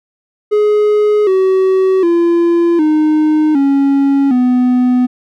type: tone with pitch steps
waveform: triangle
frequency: 420 / 378.5 / 341.1 / 307.5 / 277.1 / 249.7 Hz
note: G#4 / F#4 / F4 / D#4 / C#4 / B3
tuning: +19 / +39 / -41 / -20 / -1 / +19 cents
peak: -6 dBFS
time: 0.51-5.07 s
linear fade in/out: 20 ms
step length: 760 ms
effects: none

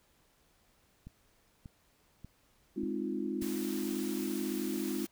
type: click train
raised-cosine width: 5 ms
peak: -34 dBFS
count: 5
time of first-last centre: 1.07-3.423 s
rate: 1.7 Hz
type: chord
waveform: sine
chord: F minor seventh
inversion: first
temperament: equal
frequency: 207.7 / 261.6 / 311.1 / 349.2 Hz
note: Ab3 / C4 / Eb4 / F4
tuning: 0 / 0 / 0 / 0 cents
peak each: -38 dBFS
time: 2.76-5.06 s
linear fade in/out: 10 ms
type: noise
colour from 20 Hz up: white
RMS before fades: -45 dBFS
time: 3.41-5.07 s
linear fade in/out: 10 ms
effects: pink hiss -69 dBFS RMS until 5.11 s

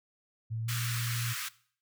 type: tone with pitch glide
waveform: sine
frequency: 112.4 to 118.19 Hz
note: A2 to A#2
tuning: +37 to +24 cents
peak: -32 dBFS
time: 0.5-1.34 s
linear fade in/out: 20 ms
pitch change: +87 cents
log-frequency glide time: 0.62-0.71 s
type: high-pass noise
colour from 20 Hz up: pink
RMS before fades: -37 dBFS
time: 0.68-1.49 s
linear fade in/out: 10 ms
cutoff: 1200 Hz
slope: 48 dB/octave
effects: noise-tail reverb RT60 0.5 s tail -19 dB re dry

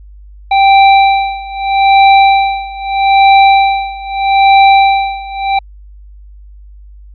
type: tone with tremolo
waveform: square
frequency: 784 Hz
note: G5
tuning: in tune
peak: -3 dBFS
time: 0.51-5.59 s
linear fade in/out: 5 ms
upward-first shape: sine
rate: 0.79 Hz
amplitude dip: 90%
effects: added 50 Hz sine -32 dBFS peak until 7.14 s + resampled to 11025 Hz

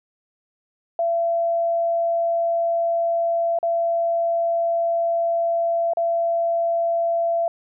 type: tone with dropouts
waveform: sine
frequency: 675 Hz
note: E5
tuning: 41 cents sharp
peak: -18 dBFS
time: 0.99-7.48 s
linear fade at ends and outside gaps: 2 ms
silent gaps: 3.588-3.629 / 5.935-5.971 s
effects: none

